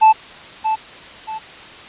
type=tone with echo; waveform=triangle; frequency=876 Hz; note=A5; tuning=8 cents flat; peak=-4 dBFS; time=0.01-0.13 s; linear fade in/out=20 ms; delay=630 ms; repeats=2; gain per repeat=-9 dB; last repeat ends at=1.39 s; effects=white hiss -37 dBFS RMS until 1.88 s + resampled to 8000 Hz